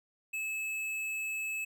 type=tone with tanh clipping; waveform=triangle; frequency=2600 Hz; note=E7; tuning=24 cents flat; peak=-35 dBFS; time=0.33-1.65 s; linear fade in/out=10 ms; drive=17 dB; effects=none